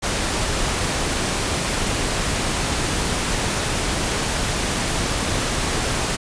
pink noise, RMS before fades -22 dBFS, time 0.02-6.17 s, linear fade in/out 20 ms, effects resampled to 22050 Hz

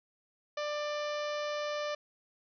harmonic tone, 593 Hz, D5, 17 cents sharp, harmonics 1 / 2 / 3 / 4 / 5 / 6 / 7 / 8 / 9 / 10, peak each -34 / -40 / -44 / -46 / -48 / -50 / -51 / -52 / -53 / -54 dBFS, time 0.57-1.95 s, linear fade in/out 5 ms, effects none

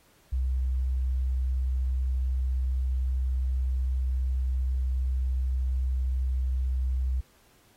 sine tone, 64.1 Hz, C2, 35 cents flat, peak -24 dBFS, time 0.32-7.21 s, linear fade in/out 10 ms, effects pink hiss -62 dBFS RMS until 7.76 s + AAC 48 kbps

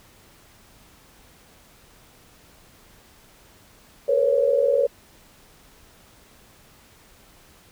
sine tone cluster, 443.8 / 483.4 / 503 / 556 Hz, A4 / B4 / B4 / C#5, +15 / -37 / +32 / +5 cents, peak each -27 / -22 / -26 / -19 dBFS, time 4.08-4.87 s, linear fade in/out 10 ms, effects pink hiss -53 dBFS RMS until 7.71 s

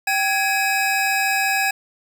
square tone cluster, 779 / 1665 / 2541 Hz, G5 / G#6 / D#7, -11 / +4 / +36 cents, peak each -23 dBFS, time 0.07-1.71 s, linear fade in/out 5 ms, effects 8-bit

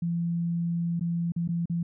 sine tone with dropouts, 170 Hz, F3, 46 cents flat, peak -25 dBFS, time 0.02-1.83 s, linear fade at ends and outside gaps 5 ms, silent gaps 0.996-1.009 / 1.321-1.362 / 1.477-1.488 / 1.657-1.697 s, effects none

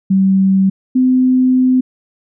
sine tone pair in turn, 192.1 / 255.9 Hz, G3 / C4, -35 / -38 cents, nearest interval perfect fourth, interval 497 cents, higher second, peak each -8 dBFS, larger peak neither, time 0.1-0.7 / 0.95-1.81 s, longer second, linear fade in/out 10 ms, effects none

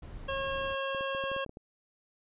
brown noise, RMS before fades -44 dBFS, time 0.02-0.75 s, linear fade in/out 5 ms
harmonic tone, 543 Hz, C#5, 36 cents flat, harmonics 1 / 2 / 3 / 5 / 6, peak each -34 / -37 / -39 / -41 / -42 dBFS, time 0.28-1.45 s, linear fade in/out 10 ms
clicks, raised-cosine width 2 ms, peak -31 dBFS, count 9, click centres 0.948 / 1.009 / 1.149 / 1.239 / 1.316 / 1.364 / 1.463 / 1.494 / 1.571 s
effects resampled to 8000 Hz

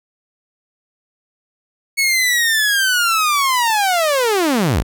sawtooth linear sweep, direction down, 2217 to 34.65 Hz, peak -10 dBFS, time 1.97-4.83 s, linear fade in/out 20 ms, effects none

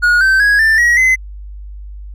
triangle tone with pitch steps, 1445 / 1548.7 / 1659.9 / 1779 / 1906.7 / 2044 Hz, F#6 / G6 / G#6 / A6 / A#6 / C7, -41 / -21 / -1 / +19 / +39 / -41 cents, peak -6 dBFS, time 0.02-1.16 s, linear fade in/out 20 ms, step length 190 ms, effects added 50 Hz sine -27 dBFS peak until 2.14 s

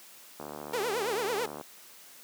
click train, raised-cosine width 1 ms, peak -25 dBFS, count 91, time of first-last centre 0.4-1.611 s, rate 74.3 Hz
sawtooth tone with vibrato, 440 Hz, A4, in tune, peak -25 dBFS, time 0.73-1.46 s, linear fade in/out 5 ms, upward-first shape triangle, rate 9.1 Hz, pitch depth 270 cents each way
effects white hiss -52 dBFS RMS until 2.23 s + high-pass 200 Hz 12 dB/octave

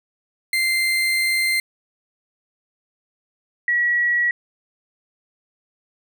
35% pulse / sine tone pair in turn, 2086 / 1924.3 Hz, C7 / B6, -6 / -45 cents, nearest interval minor second, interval 139 cents, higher first, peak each -16 dBFS, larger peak neither, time 0.53-1.6 / 3.68-4.31 s, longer first, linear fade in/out 2 ms, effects none

